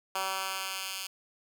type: tone with high-pass filter sweep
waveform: 10% pulse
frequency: 191 Hz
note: G3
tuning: 45 cents flat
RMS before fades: -35 dBFS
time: 0.15-1.07 s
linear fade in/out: 5 ms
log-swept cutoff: 880 to 3100 Hz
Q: 0.89
effects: none